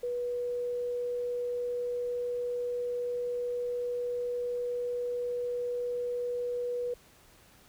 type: tone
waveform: sine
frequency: 487.2 Hz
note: B4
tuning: 24 cents flat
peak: -30 dBFS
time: 0.03-6.94 s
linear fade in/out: 5 ms
effects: pink hiss -59 dBFS RMS until 7.68 s